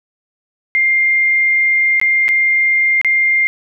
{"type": "tone with dropouts", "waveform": "sine", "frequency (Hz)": 2108, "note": "C7", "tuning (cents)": 12, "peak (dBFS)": -10, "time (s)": [0.75, 3.47], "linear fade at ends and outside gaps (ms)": 0, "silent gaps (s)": [[1.999, 2.014], [2.282, 2.289], [3.014, 3.047]], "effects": []}